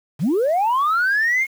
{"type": "linear sweep", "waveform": "sine", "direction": "up", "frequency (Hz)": [116.54, 2184], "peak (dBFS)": -14, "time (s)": [0.19, 1.47], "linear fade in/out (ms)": 50, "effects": ["tanh soft clip ceiling -13 dBFS", "7-bit"]}